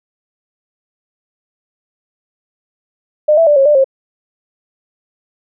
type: tone with pitch steps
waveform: sine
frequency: 605 / 660 / 589 / 544 / 594 / 536 Hz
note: D#5 / E5 / D5 / C#5 / D5 / C5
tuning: -49 / +2 / +5 / -33 / +20 / +42 cents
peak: -6 dBFS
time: 3.28-3.844 s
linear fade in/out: 10 ms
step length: 94 ms
effects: none